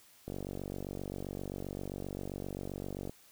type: click train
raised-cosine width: 2 ms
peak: -26 dBFS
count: 135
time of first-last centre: 0.28-3.095 s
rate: 47.6 Hz
effects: white hiss -61 dBFS RMS until 3.31 s